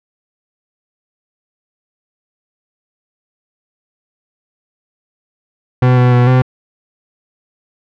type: tone with pitch steps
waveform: 40% pulse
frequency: 126.1 / 124.4 / 122.9 / 127.8 Hz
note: B2 / B2 / B2 / C3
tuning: +36 / +13 / -8 / -40 cents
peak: -6 dBFS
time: 5.82-6.42 s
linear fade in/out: 5 ms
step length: 150 ms
effects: low-pass 2000 Hz 12 dB/octave